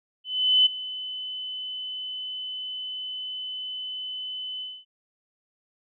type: tone with ADSR envelope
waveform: sine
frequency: 3021 Hz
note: F#7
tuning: 35 cents sharp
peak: -14 dBFS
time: 0.24-4.85 s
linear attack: 420 ms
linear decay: 12 ms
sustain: -17 dB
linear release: 240 ms
effects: none